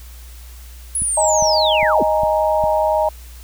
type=linear sweep; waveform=sine; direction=down; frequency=10548 to 170 Hz; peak=-17 dBFS; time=0.95-2.03 s; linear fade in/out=2 ms
type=click train; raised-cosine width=5 ms; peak=-17 dBFS; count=5; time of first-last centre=1.02-2.639 s; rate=2.47 Hz
type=chord; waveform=sine; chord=D# suspended fourth; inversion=none; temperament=equal; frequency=622.3 / 830.6 / 932.3 Hz; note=D#5 / G#5 / A#5; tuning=0 / 0 / 0 cents; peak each=-16 / -20 / -20 dBFS; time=1.17-3.09 s; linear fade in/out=5 ms
effects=added 60 Hz sine -35 dBFS peak until 3.43 s + white hiss -45 dBFS RMS until 3.43 s